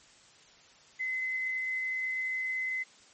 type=tone with quantisation; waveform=sine; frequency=2042 Hz; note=C7; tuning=43 cents flat; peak=-30 dBFS; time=0.99-2.84 s; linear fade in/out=20 ms; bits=10; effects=white hiss -58 dBFS RMS until 3.13 s + MP3 32 kbps